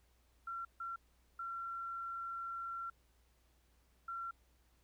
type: tone bursts at uneven times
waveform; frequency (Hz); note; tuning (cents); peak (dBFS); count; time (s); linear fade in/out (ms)
sine; 1363; F6; -43; -40; 4; 0.47-0.65 / 0.8-0.96 / 1.39-2.9 / 4.08-4.31; 5
effects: added 60 Hz sine -70 dBFS peak until 4.83 s + pink hiss -75 dBFS RMS until 4.83 s